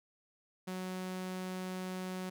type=tone; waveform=sawtooth; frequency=185 Hz; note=F#3; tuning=in tune; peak=-34 dBFS; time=0.67-2.3 s; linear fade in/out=10 ms; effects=none